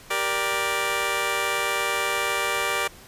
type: chord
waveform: 10% pulse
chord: G minor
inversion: none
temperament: just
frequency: 392 / 470.4 / 588 Hz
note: G4 / Bb4 / D5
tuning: 0 / +16 / +2 cents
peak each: -21 / -20 / -20 dBFS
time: 0.1-2.88 s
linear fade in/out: 10 ms
effects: pink hiss -47 dBFS RMS until 3.07 s + resampled to 32000 Hz

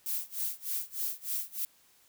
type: noise with tremolo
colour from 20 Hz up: violet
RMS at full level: -32 dBFS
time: 0.06-1.65 s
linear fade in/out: 0 ms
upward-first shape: sine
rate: 3.3 Hz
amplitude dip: 95%
effects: white hiss -64 dBFS RMS until 2.08 s

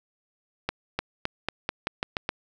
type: accelerating click train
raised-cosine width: 0.3 ms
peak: -10 dBFS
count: 9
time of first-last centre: 0.69-2.291 s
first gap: 300 ms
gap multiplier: 0.88
effects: none

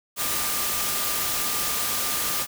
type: tone in noise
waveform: sine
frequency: 1200 Hz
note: D6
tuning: 37 cents sharp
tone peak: -36 dBFS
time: 0.16-2.47 s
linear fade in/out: 50 ms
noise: white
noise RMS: -26 dBFS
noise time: 0.16-2.47 s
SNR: -13 dB
effects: none

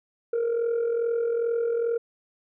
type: tone with amplitude modulation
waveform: sine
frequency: 466.2 Hz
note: A#4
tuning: in tune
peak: -18 dBFS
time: 0.33-1.98 s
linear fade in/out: 5 ms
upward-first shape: sine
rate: 42.4 Hz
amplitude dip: 60%
effects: tanh soft clip ceiling -20 dBFS

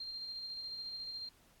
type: tone with tremolo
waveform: sine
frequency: 4186 Hz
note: C8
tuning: in tune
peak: -40 dBFS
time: 0-1.29 s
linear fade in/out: 5 ms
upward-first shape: square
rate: 14 Hz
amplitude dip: 25%
effects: pink hiss -67 dBFS RMS until 1.6 s + AAC 64 kbps

